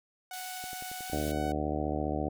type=tone with pitch glide; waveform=sawtooth; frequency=740 to 746.9 Hz; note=F#5 to F#5; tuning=0 to +16 cents; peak=-36 dBFS; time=0.31-1.52 s; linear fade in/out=2 ms; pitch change=+16 cents; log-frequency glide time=1.01-1.11 s
type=band-pass noise; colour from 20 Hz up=white; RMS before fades=-44 dBFS; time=0.33-1.32 s; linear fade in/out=5 ms; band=2400 to 16000 Hz; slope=12 dB/octave
type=click train; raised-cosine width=2 ms; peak=-34 dBFS; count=10; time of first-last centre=0.64-1.466 s; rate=10.9 Hz
type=harmonic tone; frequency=74.9 Hz; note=D2; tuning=35 cents sharp; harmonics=1 / 2 / 3 / 4 / 5 / 6 / 7 / 8 / 9 / 10; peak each=-36 / -39 / -39 / -35 / -40 / -40 / -41 / -39 / -41 / -38 dBFS; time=1.12-2.29 s; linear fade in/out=10 ms
effects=none